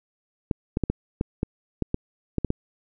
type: clicks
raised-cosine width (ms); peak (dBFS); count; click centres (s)
3; -10; 11; 0.512 / 0.771 / 0.837 / 0.9 / 1.211 / 1.431 / 1.823 / 1.944 / 2.383 / 2.447 / 2.504
effects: none